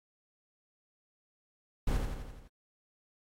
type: noise with echo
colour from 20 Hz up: brown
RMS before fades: -29 dBFS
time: 1.87-1.97 s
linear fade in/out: 5 ms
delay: 85 ms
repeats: 6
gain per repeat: -4 dB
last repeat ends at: 2.48 s
effects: AAC 48 kbps